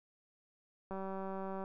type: click train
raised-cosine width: 1 ms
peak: -29 dBFS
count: 141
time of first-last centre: 0.91-1.639 s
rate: 192 Hz
effects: none